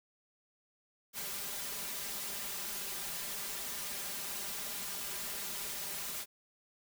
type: noise with comb filter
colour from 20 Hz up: white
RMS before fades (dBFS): -40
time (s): 1.13-6.26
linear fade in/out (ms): 50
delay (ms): 5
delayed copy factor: +0.9
effects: none